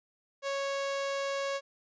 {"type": "tone", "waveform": "sawtooth", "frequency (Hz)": 553, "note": "C#5", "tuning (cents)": -4, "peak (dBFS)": -27, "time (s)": [0.42, 1.61], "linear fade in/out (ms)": 50, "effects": ["resampled to 16000 Hz"]}